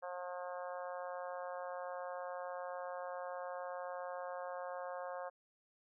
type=harmonic tone; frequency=179.3 Hz; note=F3; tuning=46 cents sharp; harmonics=3 / 4 / 5 / 6 / 7 / 8 / 9; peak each=-44 / -47 / -51 / -50 / -54 / -58 / -55 dBFS; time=0.02-5.3 s; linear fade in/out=20 ms; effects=none